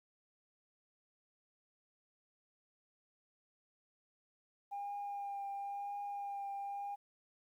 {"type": "tone with vibrato", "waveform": "sine", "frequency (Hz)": 804, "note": "G5", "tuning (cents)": 44, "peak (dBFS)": -38, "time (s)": [4.71, 6.96], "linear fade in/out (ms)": 20, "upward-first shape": "triangle", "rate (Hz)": 0.97, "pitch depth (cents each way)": 19, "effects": ["tanh soft clip ceiling -36 dBFS", "12-bit"]}